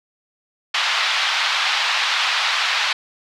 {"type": "band-pass noise", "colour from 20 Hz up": "white", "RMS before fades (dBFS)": -20, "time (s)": [0.74, 2.93], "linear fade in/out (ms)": 5, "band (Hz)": [840, 4100], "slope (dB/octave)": 24, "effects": []}